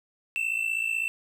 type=tone pair together; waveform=triangle; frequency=2643 / 2699 Hz; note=E7 / E7; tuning=+4 / +40 cents; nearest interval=unison; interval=36 cents; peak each=-27 dBFS; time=0.36-1.08 s; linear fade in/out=0 ms; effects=none